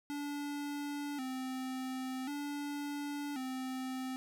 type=tone with vibrato; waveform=square; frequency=273.6 Hz; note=C#4; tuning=23 cents flat; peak=-38 dBFS; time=0.1-4.16 s; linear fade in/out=0 ms; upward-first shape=square; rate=0.46 Hz; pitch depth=93 cents each way; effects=none